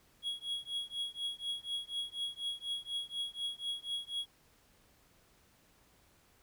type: tone with tremolo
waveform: triangle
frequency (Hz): 3322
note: G#7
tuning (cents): 0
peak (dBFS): -31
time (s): 0.22-4.26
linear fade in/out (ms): 50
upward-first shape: triangle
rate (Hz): 4.1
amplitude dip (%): 100
effects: pink hiss -67 dBFS RMS until 6.42 s